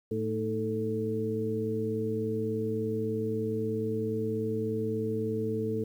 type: harmonic tone with a mistuned harmonic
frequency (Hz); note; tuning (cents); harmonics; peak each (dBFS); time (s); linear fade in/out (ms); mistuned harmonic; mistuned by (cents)
110.2; A2; +3; 1 / 2 / 3 / 4; -35 / -34 / -37 / -31; 0.11-5.84; 5; 3; -72
effects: 10-bit